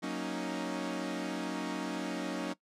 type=chord; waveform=sawtooth; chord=D# minor seventh; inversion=first; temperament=equal; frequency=185 / 233.1 / 277.2 / 311.1 Hz; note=F#3 / A#3 / C#4 / D#4; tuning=0 / 0 / 0 / 0 cents; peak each=-36 / -37 / -35 / -35 dBFS; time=0.02-2.54 s; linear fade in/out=20 ms; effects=noise-tail reverb RT60 0.1 s tail -20 dB re dry + low-pass 8000 Hz 12 dB/octave